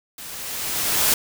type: noise with level ramp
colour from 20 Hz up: white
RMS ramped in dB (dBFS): -37 to -17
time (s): 0.18-1.14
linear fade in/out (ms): 2
effects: none